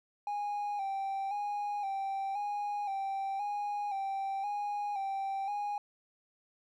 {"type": "tone with vibrato", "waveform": "triangle", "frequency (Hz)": 802, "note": "G5", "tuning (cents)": 39, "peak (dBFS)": -30, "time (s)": [0.27, 5.78], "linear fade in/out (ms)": 2, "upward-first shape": "square", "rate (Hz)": 0.96, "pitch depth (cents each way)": 45, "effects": ["tanh soft clip ceiling -26 dBFS"]}